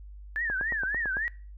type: tone with vibrato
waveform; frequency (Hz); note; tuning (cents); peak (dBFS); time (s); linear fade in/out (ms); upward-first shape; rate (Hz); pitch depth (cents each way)
sine; 1700; G#6; +40; -27; 0.36-1.28; 0; triangle; 3.6; 230
type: click train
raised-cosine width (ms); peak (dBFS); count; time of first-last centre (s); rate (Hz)
1; -23; 7; 0.5-1.169; 8.97
effects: noise-tail reverb RT60 0.4 s tail -23 dB re dry + added 50 Hz sine -42 dBFS peak until 1.57 s